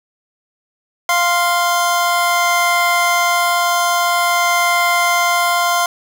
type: tone pair together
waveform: 25% pulse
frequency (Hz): 697.5 / 1046.5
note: F5 / C6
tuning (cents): -2 / 0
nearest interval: perfect fifth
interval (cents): 702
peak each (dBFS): -12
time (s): 1.09-5.86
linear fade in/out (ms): 2
effects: none